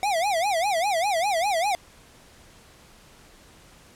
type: tone with vibrato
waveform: square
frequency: 736 Hz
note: F#5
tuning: 9 cents flat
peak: -22 dBFS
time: 0.03-1.75 s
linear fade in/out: 0 ms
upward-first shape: sine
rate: 5 Hz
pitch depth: 230 cents each way
effects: pink hiss -52 dBFS RMS until 3.95 s + low-pass 11000 Hz 12 dB/octave